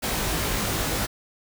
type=noise with comb filter; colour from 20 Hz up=pink; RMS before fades=-26 dBFS; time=0.02-1.07 s; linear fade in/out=20 ms; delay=19 ms; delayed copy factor=+1; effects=none